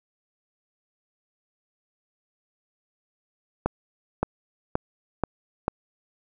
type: accelerating click train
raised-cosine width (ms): 1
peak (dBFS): -8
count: 5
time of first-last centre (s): 3.66-5.681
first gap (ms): 570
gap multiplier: 0.92
effects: none